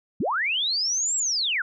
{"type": "linear two-way sweep", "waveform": "sine", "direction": "up then down", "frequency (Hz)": [130.81, 7730, 1372], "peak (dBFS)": -22, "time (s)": [0.2, 1.62], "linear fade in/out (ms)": 5, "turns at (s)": 1.16, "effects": []}